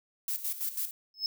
violet noise with tremolo, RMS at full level -32 dBFS, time 0.28-0.91 s, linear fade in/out 2 ms, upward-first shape square, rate 6.1 Hz, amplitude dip 70%
triangle tone with exponential growth, 5200 Hz, E8, 24 cents flat, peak -22 dBFS, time 1.14-1.26 s, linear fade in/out 1 ms, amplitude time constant 26 ms
effects none

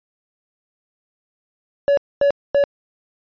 triangle tone bursts, 566 Hz, C#5, 36 cents sharp, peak -10 dBFS, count 3, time 1.88-2.639 s, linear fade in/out 0 ms, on 93 ms, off 240 ms, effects resampled to 11025 Hz

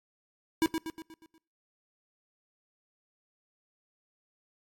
square tone with echo, 323.4 Hz, E4, 33 cents flat, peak -23 dBFS, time 0.62-0.66 s, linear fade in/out 0 ms, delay 120 ms, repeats 6, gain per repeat -6 dB, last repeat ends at 1.38 s, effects noise-tail reverb RT60 0.5 s tail -25 dB re dry + AAC 64 kbps

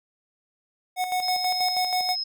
square tone with tremolo, 734 Hz, F#5, 14 cents flat, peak -23 dBFS, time 0.96-2.16 s, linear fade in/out 50 ms, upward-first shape square, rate 6.2 Hz, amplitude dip 55%
sine tone, 5140 Hz, E8, 45 cents flat, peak -26 dBFS, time 1.22-2.24 s, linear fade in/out 10 ms
effects none

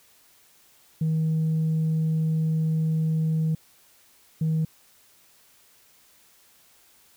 sine tone bursts at uneven times, 158.9 Hz, D#3, 37 cents sharp, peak -19 dBFS, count 2, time 1.01-3.55 / 4.41-4.65 s, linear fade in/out 5 ms, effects tanh soft clip ceiling -19 dBFS + white hiss -58 dBFS RMS until 7.16 s

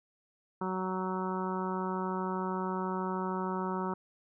harmonic tone, 186.5 Hz, F#3, 14 cents sharp, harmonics 1 / 2 / 3 / 4 / 5 / 6 / 7 / 8, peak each -35 / -37 / -45 / -45 / -37 / -43 / -41 / -51 dBFS, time 0.61-3.94 s, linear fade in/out 5 ms, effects none

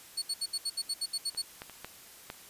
30% pulse tone bursts, 4403 Hz, C#8, 13 cents flat, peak -27 dBFS, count 11, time 0.17-1.421 s, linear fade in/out 10 ms, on 51 ms, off 69 ms
clicks, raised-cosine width 0.3 ms, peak -30 / -24 / -30 / -23 / -22 dBFS, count 5, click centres 1.348 / 1.619 / 1.697 / 1.846 / 2.301 s
effects white hiss -52 dBFS RMS until 2.49 s + resampled to 32000 Hz

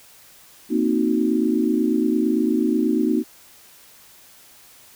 sine chord, C half-diminished seventh, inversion third, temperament equal, 233.1 / 261.6 / 311.1 / 370 Hz, Bb3 / C4 / Eb4 / Gb4, 0 / 0 / 0 / 0 cents, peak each -22 / -23 / -21 / -25 dBFS, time 0.69-3.24 s, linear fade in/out 50 ms, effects white hiss -49 dBFS RMS until 4.95 s

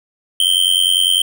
square tone with amplitude modulation, 3119 Hz, G7, 9 cents flat, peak -8 dBFS, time 0.4-1.22 s, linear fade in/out 2 ms, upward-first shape sine, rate 90 Hz, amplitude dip 100%, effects none

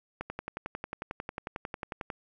click train, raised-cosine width 0.5 ms, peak -20 dBFS, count 22, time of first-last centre 0.21-2.102 s, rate 11.1 Hz, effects none

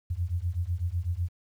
sine beating tone pair, 83.5 / 91.5 Hz, E2 / F#2, +23 / -19 cents, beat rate 8 Hz, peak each -30 dBFS, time 0.1-1.29 s, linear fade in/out 10 ms, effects 10-bit

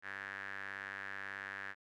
sawtooth tone with band-pass filter, 98.3 Hz, G2, 5 cents sharp, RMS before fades -45 dBFS, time 0.02-1.75 s, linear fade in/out 50 ms, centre 1700 Hz, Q 6.4, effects none

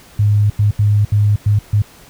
sine tone bursts at uneven times, 103.83 Hz, G#2, in tune, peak -9 dBFS, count 6, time 0.19-0.5 / 0.59-0.71 / 0.79-1.05 / 1.12-1.36 / 1.46-1.59 / 1.73-1.82 s, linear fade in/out 5 ms, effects pink hiss -43 dBFS RMS until 2.09 s

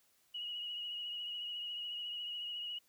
sine tone with vibrato, 2900 Hz, F#7, 35 cents flat, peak -39 dBFS, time 0.34-2.79 s, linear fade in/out 10 ms, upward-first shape triangle, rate 14 Hz, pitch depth 34 cents each way, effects white hiss -72 dBFS RMS until 2.88 s

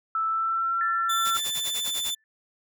sine tone with pitch glide, 1318.5 to 1354.8 Hz, E6 to E6, 0 to +47 cents, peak -23 dBFS, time 0.15-1.37 s, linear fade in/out 2 ms, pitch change +47 cents, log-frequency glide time 0.28-0.74 s
sine tone with exponential decay, 1760 Hz, A6, in tune, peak -27 dBFS, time 0.81-2.24 s, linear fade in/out 1 ms, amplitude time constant 310 ms
sawtooth tone, 3520 Hz, A7, in tune, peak -24 dBFS, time 1.09-2.15 s, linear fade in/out 10 ms
white noise with tremolo, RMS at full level -33 dBFS, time 1.25-2.13 s, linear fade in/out 2 ms, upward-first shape sine, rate 10 Hz, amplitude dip 100%
effects none

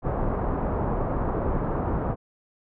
pink low-pass noise, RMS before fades -26 dBFS, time 0.02-2.16 s, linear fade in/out 50 ms, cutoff 1100 Hz, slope 24 dB/octave, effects none

